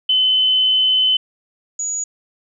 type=tone pair in turn; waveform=sine; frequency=3039 / 6822 Hz; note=F#7 / G#8; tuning=+46 / +46 cents; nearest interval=octave + major second; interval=1400 cents; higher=second; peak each=-12 / -20 dBFS; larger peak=first; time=0.09-1.17 / 1.79-2.04 s; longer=first; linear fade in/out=5 ms; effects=none